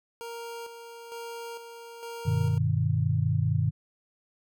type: tone with tremolo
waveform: 25% pulse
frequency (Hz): 466.2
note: A#4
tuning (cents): 0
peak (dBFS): -33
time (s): 0.21-2.58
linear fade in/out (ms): 0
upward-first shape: square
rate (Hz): 1.1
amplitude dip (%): 50
type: chord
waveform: sine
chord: G augmented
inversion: none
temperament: just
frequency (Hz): 98 / 122.5 / 153.12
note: G2 / B2 / D#3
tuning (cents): 0 / -14 / -27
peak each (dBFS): -27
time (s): 2.25-3.71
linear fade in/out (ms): 20
effects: none